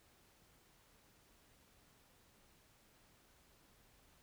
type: silence
effects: pink hiss -69 dBFS RMS until 4.22 s